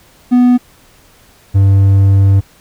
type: tone pair in turn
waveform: triangle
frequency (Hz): 246.9 / 97.98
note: B3 / G2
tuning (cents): 0 / 0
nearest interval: octave + major third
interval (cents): 1600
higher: first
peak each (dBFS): -3 / -3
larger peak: neither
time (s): 0.31-0.58 / 1.54-2.41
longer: second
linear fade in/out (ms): 20
effects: pink hiss -46 dBFS RMS until 2.6 s